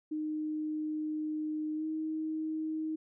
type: tone with pitch glide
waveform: sine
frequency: 307.7 to 314.2 Hz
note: D#4 to D#4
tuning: -19 to +17 cents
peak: -32 dBFS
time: 0.11-2.96 s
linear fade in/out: 10 ms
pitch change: +36 cents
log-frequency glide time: 1.75-1.85 s
effects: none